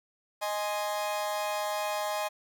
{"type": "chord", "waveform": "40% pulse", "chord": "Ab major", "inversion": "second", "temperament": "equal", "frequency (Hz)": [622.3, 830.6, 1046.5], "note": ["Eb5", "Ab5", "C6"], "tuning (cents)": [0, 0, 0], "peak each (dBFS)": [-32, -33, -36], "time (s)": [0.41, 2.29], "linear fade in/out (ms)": 20, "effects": ["10-bit"]}